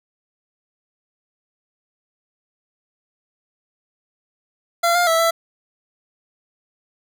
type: tone with pitch steps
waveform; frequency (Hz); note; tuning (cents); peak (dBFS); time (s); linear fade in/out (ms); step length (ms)
25% pulse; 684 / 704 / 656 / 665; F5 / F5 / E5 / E5; -36 / +14 / -9 / +15; -11; 4.83-5.31; 10; 120
effects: none